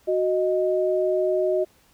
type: tone pair together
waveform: sine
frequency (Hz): 370 / 622.3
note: F#4 / D#5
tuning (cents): 0 / 0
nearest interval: major sixth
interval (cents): 900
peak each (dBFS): -22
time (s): 0.07-1.65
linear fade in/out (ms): 20
effects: pink hiss -59 dBFS RMS until 1.93 s